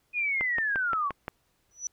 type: linear sweep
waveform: sine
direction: down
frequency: 2489 to 1068 Hz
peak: -25 dBFS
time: 0.13-1.12 s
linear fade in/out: 50 ms
type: click train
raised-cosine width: 0.5 ms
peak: -17 dBFS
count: 6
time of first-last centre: 0.41-1.281 s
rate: 5.74 Hz
type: tone with exponential growth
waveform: sine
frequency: 5920 Hz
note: F#8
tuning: in tune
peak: -26 dBFS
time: 1.71-1.87 s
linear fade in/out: 1 ms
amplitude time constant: 33 ms
effects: pink hiss -71 dBFS RMS until 1.92 s